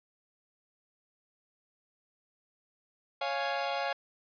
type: chord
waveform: sawtooth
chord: Db major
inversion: none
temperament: equal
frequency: 554.4 / 698.5 / 830.6 Hz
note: Db5 / F5 / Ab5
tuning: 0 / 0 / 0 cents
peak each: -31 dBFS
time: 3.21-3.93 s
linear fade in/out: 5 ms
effects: resampled to 11025 Hz